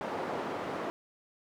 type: band-pass noise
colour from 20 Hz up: white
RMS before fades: -36 dBFS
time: 0.01-0.9 s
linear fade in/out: 0 ms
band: 220 to 820 Hz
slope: 12 dB/octave
effects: none